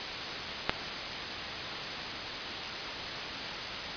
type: click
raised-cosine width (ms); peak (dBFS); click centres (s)
0.3; -7; 0.695
effects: white hiss -35 dBFS RMS until 3.96 s + resampled to 11025 Hz